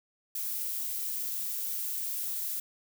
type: noise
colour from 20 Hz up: violet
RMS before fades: -34 dBFS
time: 0.35-2.6 s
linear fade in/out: 5 ms
effects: none